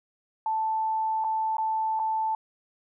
sine tone with dropouts, 880 Hz, A5, in tune, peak -24 dBFS, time 0.46-2.35 s, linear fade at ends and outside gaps 2 ms, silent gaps 1.241-1.245 / 1.569-1.582 / 1.993-1.997 s, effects none

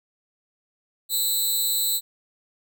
10% pulse tone with amplitude modulation, 4000 Hz, B7, 21 cents sharp, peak -10 dBFS, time 1.09-2.01 s, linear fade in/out 50 ms, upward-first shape sine, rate 282 Hz, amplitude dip 80%, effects none

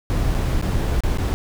brown noise with dropouts, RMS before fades -20 dBFS, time 0.1-1.34 s, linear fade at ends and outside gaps 0 ms, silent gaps 0.343-0.349 / 0.614-0.624 / 1.006-1.036 / 1.174-1.184 s, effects none

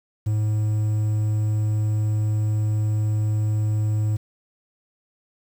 triangle tone, 107 Hz, A2, 48 cents flat, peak -17 dBFS, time 0.26-4.17 s, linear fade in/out 10 ms, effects 8-bit

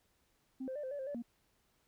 sine tone with pitch steps, 262 / 522 / 591 / 520 / 575 / 529 / 577 / 236.2 Hz, C4 / C5 / D5 / C5 / D5 / C5 / D5 / A#3, +2 / -4 / +11 / -11 / -37 / +19 / -31 / +23 cents, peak -37 dBFS, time 0.6-1.224 s, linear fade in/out 10 ms, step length 78 ms, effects tanh soft clip ceiling -35 dBFS + pink hiss -75 dBFS RMS until 1.87 s

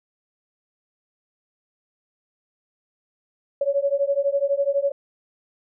sine beating tone pair, 554.4 / 566.4 Hz, C#5 / C#5, 0 / +37 cents, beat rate 12 Hz, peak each -22 / -22 dBFS, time 3.61-4.92 s, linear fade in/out 5 ms, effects none

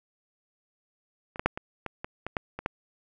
clicks, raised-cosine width 0.5 ms, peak -26 / -14 / -6 / -19 / -18 / -19 / -18 / -12 / -20 / -12 dBFS, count 10, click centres 1.359 / 1.395 / 1.46 / 1.575 / 1.863 / 2.045 / 2.266 / 2.368 / 2.59 / 2.661 s, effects none

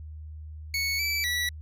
25% pulse tone with pitch steps, 2214 / 2312 / 1949 Hz, C#7 / D7 / B6, -3 / -28 / -23 cents, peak -22 dBFS, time 0.74-1.49 s, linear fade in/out 2 ms, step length 250 ms, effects added 77 Hz sine -38 dBFS peak until 1.61 s

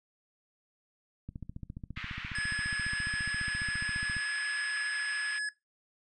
click train, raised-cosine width 5 ms, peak -28 dBFS, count 43, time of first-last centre 1.29-4.167 s, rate 14.6 Hz
white band-pass noise, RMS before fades -42 dBFS, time 1.96-5.39 s, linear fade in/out 10 ms, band 1400 to 2600 Hz, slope 24 dB/octave
square tone, 1697 Hz, G#6, 37 cents sharp, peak -32 dBFS, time 2.35-5.49 s, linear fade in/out 2 ms
effects noise-tail reverb RT60 0.2 s tail -20 dB re dry + resampled to 22050 Hz

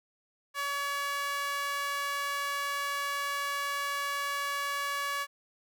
sawtooth tone with high-pass filter, 566 Hz, C#5, 36 cents sharp, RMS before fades -33 dBFS, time 0.54-5.27 s, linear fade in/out 50 ms, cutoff 1300 Hz, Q 2.2, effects none

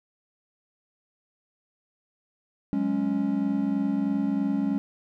triangle chord, F# suspended second, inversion none, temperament just, 185 / 208.1 / 277.5 Hz, F#3 / G#3 / C#4, 0 / +4 / +2 cents, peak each -30 / -25 / -24 dBFS, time 2.73-4.78 s, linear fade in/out 0 ms, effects none

